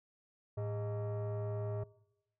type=tone with frequency modulation; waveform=sine; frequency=108.8 Hz; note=A2; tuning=19 cents flat; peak=-32 dBFS; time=0.57-1.84 s; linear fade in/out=10 ms; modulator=516 Hz; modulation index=0.75; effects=noise-tail reverb RT60 0.9 s tail -23 dB re dry + tanh soft clip ceiling -34 dBFS